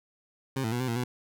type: tone with pitch steps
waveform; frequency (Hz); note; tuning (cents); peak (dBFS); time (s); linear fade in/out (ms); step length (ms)
20% pulse; 133.6 / 111.4 / 121.8 / 128.6 / 116.5 / 124; C3 / A2 / B2 / C3 / A#2 / B2; +36 / +22 / -24 / -30 / -1 / +7; -23; 0.56-1.04; 5; 80
effects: none